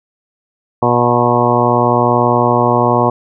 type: harmonic tone with a mistuned harmonic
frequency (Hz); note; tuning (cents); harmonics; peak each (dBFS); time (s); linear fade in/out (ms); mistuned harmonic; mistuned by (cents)
120.8; B2; -38; 1 / 2 / 3 / 4 / 5 / 6 / 7 / 8 / 9; -18 / -18 / -18 / -18 / -18 / -18 / -18 / -18 / -18; 0.82-3.1; 5; 7; +42
effects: none